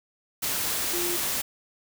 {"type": "tone in noise", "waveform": "sine", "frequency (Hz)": 349.2, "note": "F4", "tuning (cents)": 0, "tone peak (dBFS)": -30, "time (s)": [0.93, 1.17], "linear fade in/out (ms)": 10, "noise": "white", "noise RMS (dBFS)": -28, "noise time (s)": [0.42, 1.42], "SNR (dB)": -5, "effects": []}